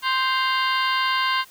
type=harmonic tone with a mistuned harmonic; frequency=523 Hz; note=C5; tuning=1 cent flat; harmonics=2 / 3 / 4 / 5 / 6 / 7 / 8 / 9; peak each=-22 / -26 / -28 / -30 / -32 / -33 / -34 / -35 dBFS; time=0.02-1.45 s; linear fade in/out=50 ms; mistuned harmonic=5; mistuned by=+120 cents; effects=white hiss -50 dBFS RMS until 1.5 s